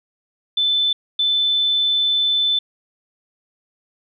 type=tone bursts at uneven times; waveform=sine; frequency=3520 Hz; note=A7; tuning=in tune; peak=-15 dBFS; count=2; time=0.57-0.93 / 1.19-2.59 s; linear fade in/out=5 ms; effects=none